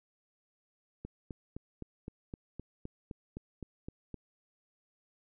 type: click train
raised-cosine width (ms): 3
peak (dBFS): -28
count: 13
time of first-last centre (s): 1.05-4.143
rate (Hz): 3.88
effects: none